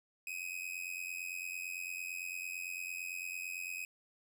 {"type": "tone with amplitude modulation", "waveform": "45% pulse", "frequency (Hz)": 2525, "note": "D#7", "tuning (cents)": 25, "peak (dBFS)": -36, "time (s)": [0.27, 3.85], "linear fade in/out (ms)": 2, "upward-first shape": "sine", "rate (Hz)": 88.9, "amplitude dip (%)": 80, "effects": []}